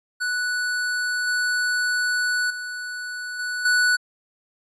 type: tone with level steps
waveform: square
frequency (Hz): 1480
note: F#6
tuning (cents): 0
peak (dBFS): -23 / -21 / -30 / -26 / -17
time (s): 0.2-3.97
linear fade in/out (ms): 20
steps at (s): 1.27 / 2.5 / 3.39 / 3.65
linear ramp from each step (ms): 5
effects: resampled to 22050 Hz